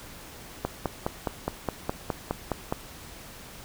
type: click train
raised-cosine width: 1 ms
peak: -12 dBFS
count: 11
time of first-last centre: 0.65-2.725 s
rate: 4.82 Hz
effects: pink hiss -45 dBFS RMS until 3.64 s